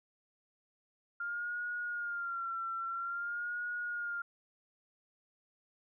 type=tone with vibrato; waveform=sine; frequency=1396.9 Hz; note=F6; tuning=in tune; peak=-35 dBFS; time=1.2-4.22 s; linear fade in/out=5 ms; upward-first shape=sine; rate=0.5 Hz; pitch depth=60 cents each way; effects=none